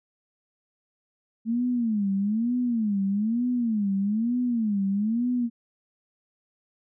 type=tone with vibrato; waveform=sine; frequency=220 Hz; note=A3; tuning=in tune; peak=-22 dBFS; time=1.45-5.5 s; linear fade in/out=50 ms; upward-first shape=sine; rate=1.1 Hz; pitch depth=210 cents each way; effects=none